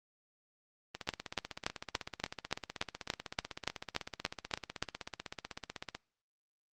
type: two click trains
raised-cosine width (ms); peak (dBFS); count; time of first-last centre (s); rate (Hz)
0.2; -13 / -22; 14 / 81; 1.09-4.826 / 0.95-5.95; 3.48 / 16
effects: noise-tail reverb RT60 0.6 s tail -26 dB re dry + Opus 32 kbps